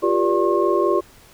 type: tone cluster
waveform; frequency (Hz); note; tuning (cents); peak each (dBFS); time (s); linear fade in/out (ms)
sine; 348.5 / 393.3 / 479.2 / 583 / 1077; F4 / G4 / A#4 / D5 / C6; -4 / +6 / +48 / -13 / +50; -20 / -20 / -26 / -23 / -23; 0.02-1.01; 20
effects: pink hiss -49 dBFS RMS until 1.33 s